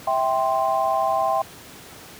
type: chord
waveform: sine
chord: C major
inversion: first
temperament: just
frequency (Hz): 654.1 / 784.9 / 1046.5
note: E5 / G5 / C6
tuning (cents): -14 / +2 / 0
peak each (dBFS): -23 / -22 / -24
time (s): 0.07-1.42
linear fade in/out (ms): 5
effects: pink hiss -42 dBFS RMS until 2.19 s + high-pass 100 Hz 12 dB/octave